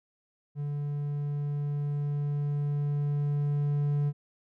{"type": "tone with level ramp", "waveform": "triangle", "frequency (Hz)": 145.1, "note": "D3", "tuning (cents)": -21, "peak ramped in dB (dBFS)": [-28, -22], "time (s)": [0.55, 4.13], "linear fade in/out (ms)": 50, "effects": []}